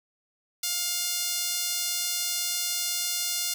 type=tone with high-pass filter; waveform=sawtooth; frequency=706 Hz; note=F5; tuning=19 cents sharp; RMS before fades=-29 dBFS; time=0.63-3.54 s; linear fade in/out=5 ms; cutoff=4700 Hz; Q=0.91; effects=none